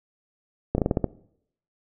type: slowing click train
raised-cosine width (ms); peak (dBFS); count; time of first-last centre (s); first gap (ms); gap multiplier
2; -8; 7; 0.75-1.043; 31; 1.18
effects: noise-tail reverb RT60 0.7 s tail -20 dB re dry